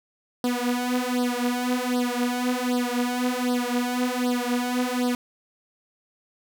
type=tone with flanger; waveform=sawtooth; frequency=246.9 Hz; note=B3; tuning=in tune; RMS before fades=-25 dBFS; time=0.44-5.15 s; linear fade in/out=2 ms; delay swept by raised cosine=0.21 to 5.41 ms; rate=1.3 Hz; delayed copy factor=+0.95; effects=none